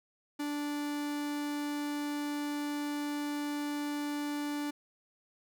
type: tone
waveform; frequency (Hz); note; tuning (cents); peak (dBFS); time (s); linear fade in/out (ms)
45% pulse; 292.4; D4; -7; -33; 0.39-4.71; 10
effects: none